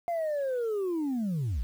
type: linear sweep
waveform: sine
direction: down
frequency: 698.5 to 47.37 Hz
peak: -25 dBFS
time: 0.08-1.63 s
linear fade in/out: 0 ms
effects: tanh soft clip ceiling -26 dBFS + 9-bit